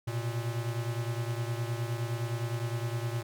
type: beating tone pair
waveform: square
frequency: 115.6 / 125.3 Hz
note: A#2 / B2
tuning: -14 / +25 cents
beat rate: 9.7 Hz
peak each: -33 / -37 dBFS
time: 0.07-3.23 s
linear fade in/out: 10 ms
effects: none